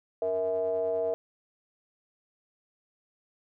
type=ring-modulated tone; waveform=triangle; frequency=92.5 Hz; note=F#2; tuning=in tune; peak=-21 dBFS; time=0.22-1.14 s; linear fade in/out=0 ms; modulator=560 Hz; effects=none